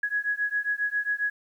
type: beating tone pair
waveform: sine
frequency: 1668 / 1675.4 Hz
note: G#6 / G#6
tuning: +7 / +15 cents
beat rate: 7.4 Hz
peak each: -28 dBFS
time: 0.03-1.3 s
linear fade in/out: 5 ms
effects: 10-bit